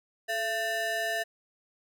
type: ring-modulated tone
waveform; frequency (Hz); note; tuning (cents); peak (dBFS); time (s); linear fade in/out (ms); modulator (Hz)
square; 554.4; C#5; 0; -26; 0.28-1.24; 20; 1230
effects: none